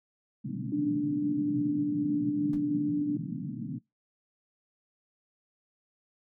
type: band-pass noise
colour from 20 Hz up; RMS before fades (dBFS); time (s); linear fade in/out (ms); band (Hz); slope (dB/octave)
pink; -36; 0.44-3.79; 10; 120 to 300; 96
type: tone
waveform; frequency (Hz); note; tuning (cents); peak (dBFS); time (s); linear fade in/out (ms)
sine; 293.7; D4; 0; -26; 0.72-3.17; 5
type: noise with exponential decay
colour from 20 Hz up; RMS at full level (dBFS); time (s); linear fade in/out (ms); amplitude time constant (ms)
brown; -36; 2.53-2.63; 2; 21
effects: noise-tail reverb RT60 0.2 s tail -24 dB re dry